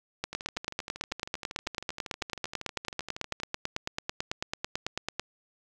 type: two click trains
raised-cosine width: 0.2 ms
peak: -13 / -21 dBFS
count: 46 / 40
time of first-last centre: 0.24-5.196 / 0.33-3.401 s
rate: 9.08 / 12.7 Hz
effects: none